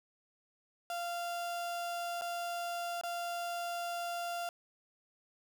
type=tone with dropouts; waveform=35% pulse; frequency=693 Hz; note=F5; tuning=14 cents flat; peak=-34 dBFS; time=0.9-4.49 s; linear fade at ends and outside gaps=1 ms; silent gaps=2.212-2.219 / 3.012-3.035 s; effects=none